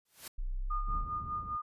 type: noise with exponential growth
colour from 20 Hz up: white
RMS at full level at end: -40 dBFS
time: 0.05-0.28 s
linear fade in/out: 5 ms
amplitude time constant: 48 ms
type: exponential sweep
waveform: sine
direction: up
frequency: 30.49 to 36.71 Hz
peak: -32 dBFS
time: 0.38-1.05 s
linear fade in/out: 10 ms
type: tone with tremolo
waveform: sine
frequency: 1220 Hz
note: D#6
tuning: 34 cents flat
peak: -32 dBFS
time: 0.7-1.62 s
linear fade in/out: 10 ms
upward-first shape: sine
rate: 5 Hz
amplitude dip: 70%
type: low-pass noise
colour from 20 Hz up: white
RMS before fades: -45 dBFS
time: 0.87-1.57 s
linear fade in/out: 20 ms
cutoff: 100 Hz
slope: 12 dB/octave
effects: resampled to 32000 Hz